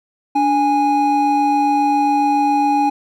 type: tone pair together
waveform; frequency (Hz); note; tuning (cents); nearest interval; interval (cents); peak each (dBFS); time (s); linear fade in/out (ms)
triangle; 291.1 / 826; D4 / G#5; -15 / -10; octave + tritone; 1805; -16 / -12; 0.35-2.9; 10
effects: none